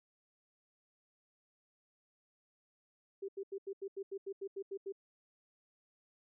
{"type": "tone bursts", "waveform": "sine", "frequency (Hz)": 392, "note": "G4", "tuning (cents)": 0, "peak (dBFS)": -38, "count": 12, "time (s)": [3.22, 4.924], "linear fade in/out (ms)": 10, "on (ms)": 65, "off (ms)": 84, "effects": []}